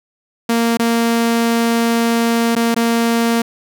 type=tone with dropouts; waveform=sawtooth; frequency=231.8 Hz; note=A#3; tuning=10 cents flat; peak=-9 dBFS; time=0.49-3.42 s; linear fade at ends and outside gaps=5 ms; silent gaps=0.772-0.794 / 2.553-2.562 / 2.745-2.762 s; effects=none